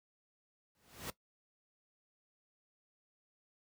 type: noise with exponential growth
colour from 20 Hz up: pink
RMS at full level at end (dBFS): -39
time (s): 0.75-1.1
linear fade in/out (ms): 1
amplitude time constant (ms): 74
effects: noise-tail reverb RT60 0.1 s tail -17 dB re dry + high-pass 60 Hz 12 dB/octave